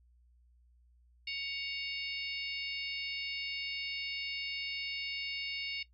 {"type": "harmonic tone with a mistuned harmonic", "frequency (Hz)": 742, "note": "F#5", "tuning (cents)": 5, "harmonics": [3, 4, 5, 6, 7], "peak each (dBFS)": [-40, -40, -45, -43, -47], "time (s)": [1.27, 5.83], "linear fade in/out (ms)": 5, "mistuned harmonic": 4, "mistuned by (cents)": -94, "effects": ["noise-tail reverb RT60 0.1 s tail -17 dB re dry", "added 60 Hz sine -62 dBFS peak until 5.93 s"]}